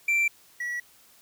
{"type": "tone pair in turn", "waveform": "triangle", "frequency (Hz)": [2349, 1934.8], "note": ["D7", "B6"], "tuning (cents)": [0, -36], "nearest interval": "minor third", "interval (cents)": 336, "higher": "first", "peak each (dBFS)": [-19, -27], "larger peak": "first", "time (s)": [[0.08, 0.28], [0.6, 0.8]], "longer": "neither", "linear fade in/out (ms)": 5, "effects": ["white hiss -57 dBFS RMS until 1.21 s"]}